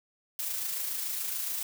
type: noise with amplitude modulation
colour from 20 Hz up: blue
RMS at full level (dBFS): -32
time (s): 0.39-1.63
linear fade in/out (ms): 2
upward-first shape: sine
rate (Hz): 27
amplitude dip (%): 35
effects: none